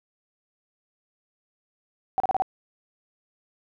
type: tone bursts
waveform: sine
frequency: 763 Hz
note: G5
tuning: 47 cents flat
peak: -19 dBFS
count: 5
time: 2.18-2.421 s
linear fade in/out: 0 ms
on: 21 ms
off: 34 ms
effects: none